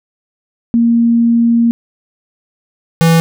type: tone pair in turn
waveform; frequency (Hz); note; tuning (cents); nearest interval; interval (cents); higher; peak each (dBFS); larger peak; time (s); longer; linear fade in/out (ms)
sine / square; 233.3 / 164.97; A#3 / E3; +2 / +2; tritone; 600; first; -7; neither; 0.74-1.71 / 3.01-3.2; first; 0
effects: none

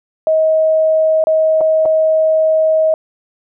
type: tone with dropouts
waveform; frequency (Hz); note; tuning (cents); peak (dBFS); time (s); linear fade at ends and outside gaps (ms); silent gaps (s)
sine; 633; D#5; +30; -9; 0.27-2.94; 1; 1.24-1.27 / 1.608-1.612 / 1.854-1.858
effects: none

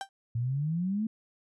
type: tone with exponential decay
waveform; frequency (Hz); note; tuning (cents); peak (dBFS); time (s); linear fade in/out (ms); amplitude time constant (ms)
35% pulse; 784; G5; 0; -28; 0.01-0.09; 1; 17
type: exponential sweep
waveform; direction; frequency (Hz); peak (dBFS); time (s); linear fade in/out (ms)
sine; up; 113.4 to 226.1; -27; 0.35-1.07; 5
effects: resampled to 22050 Hz

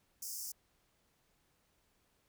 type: high-pass noise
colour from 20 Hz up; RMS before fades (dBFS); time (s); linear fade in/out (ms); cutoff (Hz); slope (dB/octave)
pink; -43; 0.22-0.52; 5; 5000; 96
effects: pink hiss -75 dBFS RMS until 2.28 s

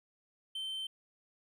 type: tone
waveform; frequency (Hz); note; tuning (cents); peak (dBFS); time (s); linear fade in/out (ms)
triangle; 3100; G7; -20; -35; 0.55-0.87; 5
effects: none

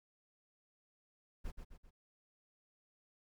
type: noise with echo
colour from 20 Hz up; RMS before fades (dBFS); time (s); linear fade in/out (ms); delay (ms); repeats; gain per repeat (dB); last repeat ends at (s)
brown; -41; 1.44-1.52; 20; 130; 3; -6; 1.91
effects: none

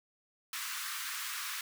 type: high-pass noise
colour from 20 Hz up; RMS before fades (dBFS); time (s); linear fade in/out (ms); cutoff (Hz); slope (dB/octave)
pink; -39; 0.53-1.61; 2; 1100; 48
effects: none

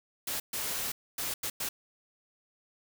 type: noise bursts at uneven times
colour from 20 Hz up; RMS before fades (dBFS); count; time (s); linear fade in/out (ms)
white; -34; 5; 0.27-0.4 / 0.53-0.92 / 1.18-1.34 / 1.43-1.5 / 1.6-1.69; 5
effects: none

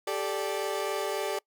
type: chord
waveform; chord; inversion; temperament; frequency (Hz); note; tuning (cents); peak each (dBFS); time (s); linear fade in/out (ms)
30% pulse; G suspended second; none; equal with one note detuned; 392 / 435.7 / 587.3; G4 / A4 / D5; 0 / -17 / 0; -31; 0.07-1.39; 5
effects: noise-tail reverb RT60 0.1 s tail -24 dB re dry

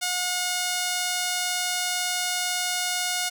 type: tone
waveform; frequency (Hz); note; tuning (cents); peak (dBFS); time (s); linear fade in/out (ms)
5% pulse; 722; F#5; -43; -13; 0.01-3.3; 20
effects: none

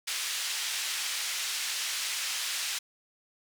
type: band-pass noise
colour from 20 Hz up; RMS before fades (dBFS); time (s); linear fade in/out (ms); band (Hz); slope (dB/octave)
pink; -33; 0.07-2.79; 10; 2400 to 9000; 12
effects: none

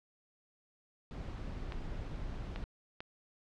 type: noise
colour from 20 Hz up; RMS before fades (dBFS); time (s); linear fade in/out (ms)
brown; -41; 1.11-2.64; 0
type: clicks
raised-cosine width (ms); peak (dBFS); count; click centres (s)
0.3; -26; 3; 1.722 / 2.56 / 3.005
effects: low-pass 5000 Hz 12 dB/octave

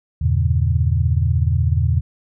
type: chord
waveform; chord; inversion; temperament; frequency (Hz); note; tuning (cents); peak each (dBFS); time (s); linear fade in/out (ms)
sine; E diminished seventh; none; just; 82.41 / 98.89 / 118.67 / 142.4; E2 / G2 / Bb2 / Db3; 0 / +16 / +31 / +47; -17 / -22 / -20 / -22; 0.21-2.01; 10
effects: none

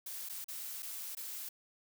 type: noise with dropouts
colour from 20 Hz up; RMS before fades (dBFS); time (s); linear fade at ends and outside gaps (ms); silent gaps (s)
blue; -43; 0.06-1.49; 5; 0.289-0.295 / 0.444-0.483 / 0.824-0.828 / 1.151-1.169
effects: none

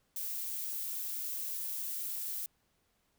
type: noise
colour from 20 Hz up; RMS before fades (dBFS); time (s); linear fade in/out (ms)
violet; -38; 0.16-2.46; 2
effects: pink hiss -75 dBFS RMS until 3.18 s

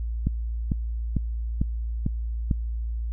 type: click train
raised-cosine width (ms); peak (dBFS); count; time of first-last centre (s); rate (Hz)
5; -11; 6; 0.27-2.512; 2.23
effects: added 57 Hz sine -26 dBFS peak until 3.12 s

